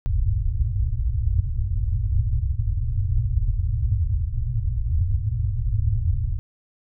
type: low-pass noise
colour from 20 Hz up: white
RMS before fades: -22 dBFS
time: 0.06-6.39 s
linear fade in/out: 0 ms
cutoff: 120 Hz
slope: 96 dB/octave
effects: none